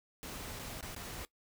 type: noise with dropouts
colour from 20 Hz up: pink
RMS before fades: -44 dBFS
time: 0.23-1.25 s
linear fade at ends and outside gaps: 0 ms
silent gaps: 0.591-0.595 / 0.809-0.827 / 0.948-0.963 s
effects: noise-tail reverb RT60 0.1 s tail -19 dB re dry